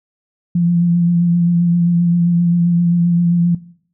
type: tone with vibrato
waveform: sine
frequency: 172.4 Hz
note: F3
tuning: 22 cents flat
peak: -11 dBFS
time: 0.55-3.55 s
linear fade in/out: 5 ms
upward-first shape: sine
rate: 7.6 Hz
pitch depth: 27 cents each way
effects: noise-tail reverb RT60 0.6 s tail -18 dB re dry